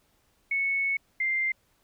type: tone pair in turn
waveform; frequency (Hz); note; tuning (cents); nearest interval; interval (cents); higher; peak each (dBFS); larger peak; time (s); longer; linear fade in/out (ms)
sine; 2208 / 2094; C#7 / C7; -7 / +1; minor second; 92; first; -24; neither; 0.51-0.97 / 1.2-1.52; first; 5
effects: pink hiss -68 dBFS RMS until 1.83 s